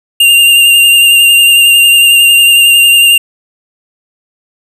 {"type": "tone with vibrato", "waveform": "square", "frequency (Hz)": 2794, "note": "F7", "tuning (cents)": 0, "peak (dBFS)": -3, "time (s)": [0.2, 3.18], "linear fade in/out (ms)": 5, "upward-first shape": "sine", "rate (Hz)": 11, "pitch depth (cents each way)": 21, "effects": []}